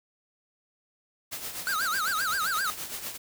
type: noise with tremolo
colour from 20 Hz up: white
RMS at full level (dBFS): -34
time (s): 1.31-3.18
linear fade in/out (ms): 20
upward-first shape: triangle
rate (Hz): 8.1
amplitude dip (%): 65
type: tone with vibrato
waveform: square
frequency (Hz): 1415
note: F6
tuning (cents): +22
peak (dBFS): -27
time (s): 1.67-2.7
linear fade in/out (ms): 0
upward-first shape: sine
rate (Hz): 7.6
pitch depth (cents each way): 230
effects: none